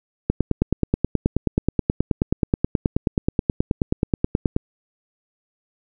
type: click train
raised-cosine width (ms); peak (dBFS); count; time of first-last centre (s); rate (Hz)
3; -4; 41; 0.3-4.564; 9.38
effects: none